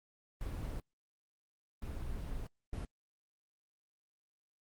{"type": "noise bursts at uneven times", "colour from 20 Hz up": "brown", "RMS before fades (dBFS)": -40, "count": 3, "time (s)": [[0.41, 0.8], [1.82, 2.47], [2.73, 2.85]], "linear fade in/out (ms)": 2, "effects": ["Opus 24 kbps"]}